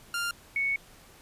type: tone pair in turn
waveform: sawtooth / sine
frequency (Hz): 1396.9 / 2217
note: F6 / C#7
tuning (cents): 0 / 0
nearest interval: minor sixth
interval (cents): 800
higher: second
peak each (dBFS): -25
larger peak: neither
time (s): 0.14-0.31 / 0.56-0.76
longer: second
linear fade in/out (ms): 2
effects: pink hiss -54 dBFS RMS until 1.21 s + resampled to 32000 Hz